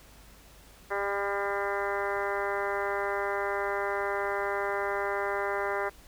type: harmonic tone with a mistuned harmonic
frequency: 200 Hz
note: G3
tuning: 35 cents sharp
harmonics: 2 / 3 / 4 / 5 / 6 / 7 / 8 / 9 / 10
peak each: -33 / -35 / -36 / -37 / -38 / -38 / -39 / -40 / -40 dBFS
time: 0.9-5.9 s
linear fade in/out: 20 ms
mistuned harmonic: 10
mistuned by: +16 cents
effects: added 50 Hz sine -55 dBFS peak until 6.07 s + pink hiss -55 dBFS RMS until 6.07 s